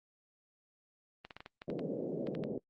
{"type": "clicks", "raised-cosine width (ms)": 0.3, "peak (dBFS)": -30, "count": 11, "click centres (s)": [1.25, 1.308, 1.366, 1.405, 1.461, 1.619, 1.701, 1.793, 2.271, 2.351, 2.438]}
{"type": "band-pass noise", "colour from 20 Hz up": "white", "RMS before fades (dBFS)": -38, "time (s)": [1.68, 2.58], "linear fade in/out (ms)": 2, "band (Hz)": [140, 560], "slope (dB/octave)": 48}
{"effects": ["noise-tail reverb RT60 0.1 s tail -24 dB re dry", "Opus 24 kbps"]}